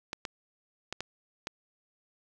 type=clicks; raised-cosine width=0.2 ms; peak=-17 dBFS; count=5; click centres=0.131 / 0.252 / 0.926 / 1.006 / 1.471 s; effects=none